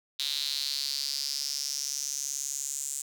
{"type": "tone with high-pass filter sweep", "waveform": "square", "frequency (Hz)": 70.2, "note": "C#2", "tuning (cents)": 22, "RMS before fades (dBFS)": -33, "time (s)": [0.19, 3.02], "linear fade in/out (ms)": 5, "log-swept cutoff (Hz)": [3800, 7600], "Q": 5.8, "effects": []}